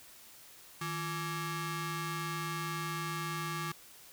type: ring-modulated tone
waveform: sawtooth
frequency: 503 Hz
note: B4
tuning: 32 cents sharp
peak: -28 dBFS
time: 0.81-3.72 s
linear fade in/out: 5 ms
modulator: 660 Hz
effects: white hiss -55 dBFS RMS until 4.12 s